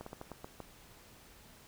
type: slowing click train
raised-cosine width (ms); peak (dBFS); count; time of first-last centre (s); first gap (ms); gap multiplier
1; -29; 7; 0.01-0.603; 54; 1.24
effects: pink hiss -58 dBFS RMS until 1.67 s